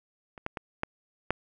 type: clicks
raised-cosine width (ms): 0.5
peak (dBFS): -29 / -16 / -19 / -13 / -10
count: 5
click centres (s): 0.378 / 0.464 / 0.572 / 0.834 / 1.306
effects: none